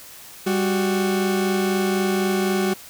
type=tone pair together; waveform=40% pulse; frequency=197.23 / 370.5 Hz; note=G3 / F#4; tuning=+11 / +2 cents; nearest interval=major seventh; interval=1091 cents; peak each=-21 dBFS; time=0.46-2.74 s; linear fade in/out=10 ms; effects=white hiss -42 dBFS RMS until 2.89 s